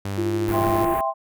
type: tone with pitch glide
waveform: sawtooth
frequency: 99.1 to 102.18 Hz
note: G2 to G#2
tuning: +19 to -28 cents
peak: -22 dBFS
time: 0.05-0.85 s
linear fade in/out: 5 ms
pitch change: +53 cents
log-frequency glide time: 0.16-0.37 s
type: tone with tremolo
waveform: sine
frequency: 342.6 Hz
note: F4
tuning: 33 cents flat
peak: -20 dBFS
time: 0.18-0.94 s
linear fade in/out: 0 ms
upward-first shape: triangle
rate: 13 Hz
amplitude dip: 40%
type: band-stop noise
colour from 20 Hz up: pink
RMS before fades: -31 dBFS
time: 0.48-1.01 s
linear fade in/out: 2 ms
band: 2300 to 11000 Hz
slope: 24 dB/octave
type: chord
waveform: sine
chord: C major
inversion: first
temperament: equal with one note detuned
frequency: 659.3 / 794.9 / 1046.5 Hz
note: E5 / G5 / C6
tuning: 0 / +24 / 0 cents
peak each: -25 dBFS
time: 0.51-1.14 s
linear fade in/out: 50 ms
effects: none